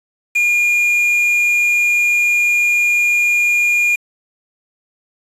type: tone with quantisation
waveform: triangle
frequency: 2422 Hz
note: D#7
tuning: 47 cents flat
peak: -10 dBFS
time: 0.35-3.96 s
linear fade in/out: 10 ms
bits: 5
effects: resampled to 32000 Hz